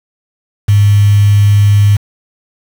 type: tone with quantisation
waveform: sine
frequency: 102.4 Hz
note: G#2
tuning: 24 cents flat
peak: -4 dBFS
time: 0.68-1.97 s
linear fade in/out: 10 ms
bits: 4
effects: none